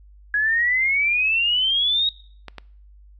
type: exponential sweep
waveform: sine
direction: up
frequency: 1661.2 to 3802 Hz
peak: -17 dBFS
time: 0.34-2.09 s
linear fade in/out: 2 ms
type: clicks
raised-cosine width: 0.3 ms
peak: -18 dBFS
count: 2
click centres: 2.483 / 2.583 s
effects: noise-tail reverb RT60 0.6 s tail -23 dB re dry + added 50 Hz sine -45 dBFS peak until 3.19 s